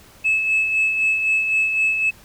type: tone with tremolo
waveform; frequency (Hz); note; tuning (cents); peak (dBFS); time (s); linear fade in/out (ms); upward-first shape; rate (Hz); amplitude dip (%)
sine; 2600; E7; -24; -13; 0.24-2.11; 20; sine; 3.9; 50
effects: tanh soft clip ceiling -12 dBFS + pink hiss -48 dBFS RMS until 2.24 s